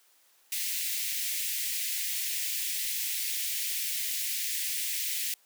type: high-pass noise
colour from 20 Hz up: white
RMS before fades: -32 dBFS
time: 0.52-5.34 s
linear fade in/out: 2 ms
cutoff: 1900 Hz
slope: 48 dB/octave
effects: white hiss -64 dBFS RMS until 5.45 s + high-pass 400 Hz 12 dB/octave